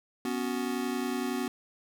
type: chord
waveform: square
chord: B suspended second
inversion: none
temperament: just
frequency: 246.9 / 277.8 / 370.4 Hz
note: B3 / C#4 / F#4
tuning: 0 / +4 / +2 cents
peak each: -33 / -36 / -36 dBFS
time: 0.25-1.48 s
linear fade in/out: 2 ms
effects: none